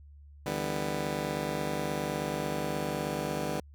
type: chord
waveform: 15% pulse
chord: E minor seventh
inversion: third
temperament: just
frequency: 148.33 / 164.81 / 197.78 / 247.2 Hz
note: D3 / E3 / G3 / B3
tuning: +18 / 0 / +16 / +2 cents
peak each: -29 / -34 / -30 / -32 dBFS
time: 0.46-3.6 s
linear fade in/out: 2 ms
effects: added 72 Hz sine -49 dBFS peak until 3.74 s